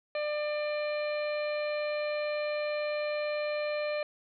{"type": "harmonic tone with a mistuned harmonic", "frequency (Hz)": 597, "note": "D5", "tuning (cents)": 28, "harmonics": [1, 2, 3, 4, 5, 6, 7], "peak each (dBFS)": [-30, -43, -43, -40, -51, -56, -46], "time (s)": [0.15, 4.03], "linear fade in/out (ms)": 2, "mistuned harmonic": 7, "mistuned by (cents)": -17, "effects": []}